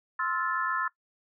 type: chord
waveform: sine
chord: F major seventh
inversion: second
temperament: just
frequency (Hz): 1047.7 / 1309.6 / 1396.9 / 1746.1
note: C6 / E6 / F6 / A6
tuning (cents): +2 / -12 / 0 / -14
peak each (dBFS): -32 / -31 / -35 / -32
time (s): 0.19-0.88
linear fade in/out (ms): 5
effects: noise-tail reverb RT60 0.1 s tail -19 dB re dry